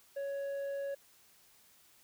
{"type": "tone with low-pass filter", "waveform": "square", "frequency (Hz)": 557, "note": "C#5", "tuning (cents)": 8, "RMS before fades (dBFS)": -38, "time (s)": [0.16, 0.95], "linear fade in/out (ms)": 10, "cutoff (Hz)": 1100, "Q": 1.2, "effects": ["white hiss -64 dBFS RMS until 2.03 s"]}